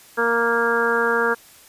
harmonic tone, 233.1 Hz, A#3, in tune, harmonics 1 / 2 / 3 / 4 / 5 / 6 / 7, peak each -30 / -21 / -33 / -26 / -27 / -23 / -23 dBFS, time 0.17-1.35 s, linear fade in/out 20 ms, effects white hiss -48 dBFS RMS until 1.68 s + resampled to 32000 Hz

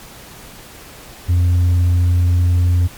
triangle tone with tanh clipping, 88.1 Hz, F2, 16 cents sharp, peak -11 dBFS, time 1.28-2.88 s, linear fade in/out 20 ms, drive 7 dB, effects pink hiss -38 dBFS RMS until 2.97 s + MP3 96 kbps

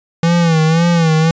square tone with vibrato, 164.81 Hz, E3, in tune, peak -10 dBFS, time 0.23-1.31 s, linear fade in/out 2 ms, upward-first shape sine, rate 1.9 Hz, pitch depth 81 cents each way, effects resampled to 16000 Hz

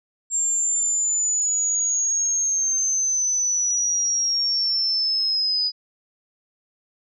sine linear sweep, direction down, 7420 to 4946 Hz, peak -19 dBFS, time 0.3-5.72 s, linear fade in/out 50 ms, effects none

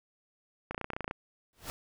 clicks, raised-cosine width 0.5 ms, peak -20 dBFS, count 12, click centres 0.71 / 0.746 / 0.779 / 0.813 / 0.844 / 0.903 / 0.934 / 0.965 / 1.007 / 1.044 / 1.079 / 1.111 s
pink noise with exponential growth, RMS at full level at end -36 dBFS, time 1.53-1.7 s, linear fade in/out 0 ms, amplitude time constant 35 ms
effects none

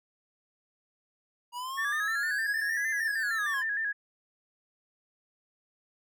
square exponential two-way sweep, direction up then down, 951 to 2093 to 996 Hz, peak -35 dBFS, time 1.52-3.64 s, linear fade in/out 50 ms, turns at 2.91 s
sine tone with vibrato, 1725 Hz, A6, 35 cents flat, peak -28 dBFS, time 1.77-3.93 s, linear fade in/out 20 ms, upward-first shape square, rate 6.5 Hz, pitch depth 64 cents each way
effects none

